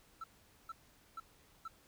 triangle tone bursts, 1330 Hz, E6, 15 cents sharp, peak -39 dBFS, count 4, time 0.21-1.68 s, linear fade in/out 5 ms, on 30 ms, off 450 ms, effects tanh soft clip ceiling -36 dBFS + pink hiss -66 dBFS RMS until 1.87 s

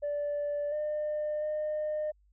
sine tone with pitch steps, 583 / 603 / 609 Hz, D5 / D5 / D#5, -13 / +46 / -37 cents, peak -28 dBFS, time 0.02-2.12 s, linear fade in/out 20 ms, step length 700 ms, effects tanh soft clip ceiling -27 dBFS + added 50 Hz sine -62 dBFS peak until 2.32 s

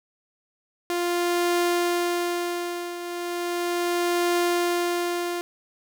sawtooth tone with tremolo, 349.2 Hz, F4, in tune, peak -16 dBFS, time 0.9-5.41 s, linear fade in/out 0 ms, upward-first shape triangle, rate 0.36 Hz, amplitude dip 75%, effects none

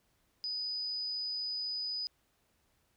sine tone, 4978 Hz, D#8, in tune, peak -34 dBFS, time 0.44-2.07 s, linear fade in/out 0 ms, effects pink hiss -74 dBFS RMS until 2.96 s

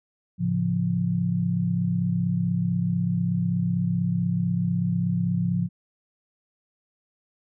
sine chord, A augmented, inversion none, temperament equal, 110 / 138.59 / 174.61 Hz, A2 / C#3 / E#3, 0 / 0 / 0 cents, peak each -28 / -29 / -23 dBFS, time 0.38-5.69 s, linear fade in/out 50 ms, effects none

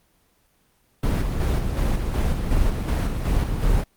brown noise with tremolo, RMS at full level -20 dBFS, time 1.03-3.84 s, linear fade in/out 5 ms, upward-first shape square, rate 2.7 Hz, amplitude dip 40%, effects pink hiss -63 dBFS RMS until 3.96 s + Opus 24 kbps

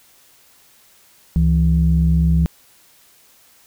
sine tone pair together, 69.2 / 164.59 Hz, C#2 / E3, -2 / -2 cents, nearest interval octave + minor third, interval 1500 cents, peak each -14 dBFS, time 1.36-2.46 s, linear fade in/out 0 ms, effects tanh soft clip ceiling -5 dBFS + white hiss -52 dBFS RMS until 3.66 s

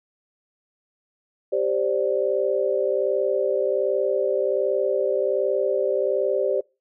sine chord, G suspended fourth, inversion none, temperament equal with one note detuned, 392 / 526 / 587.3 Hz, G4 / C5 / D5, 0 / +9 / 0 cents, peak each -24 dBFS, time 1.52-6.61 s, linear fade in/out 10 ms, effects noise-tail reverb RT60 0.3 s tail -26 dB re dry

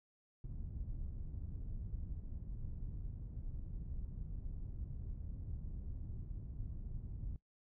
pink low-pass noise, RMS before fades -44 dBFS, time 0.44-7.36 s, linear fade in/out 2 ms, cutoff 110 Hz, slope 12 dB/octave, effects noise-tail reverb RT60 0.1 s tail -19 dB re dry

